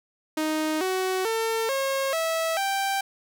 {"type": "tone with pitch steps", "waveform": "sawtooth", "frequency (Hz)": [311.1, 374.3, 450.2, 541.7, 651.6, 783.9], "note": ["D#4", "F#4", "A4", "C#5", "E5", "G5"], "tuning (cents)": [0, 20, 40, -40, -20, 0], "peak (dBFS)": -20, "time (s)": [0.37, 3.01], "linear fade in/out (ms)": 5, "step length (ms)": 440, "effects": []}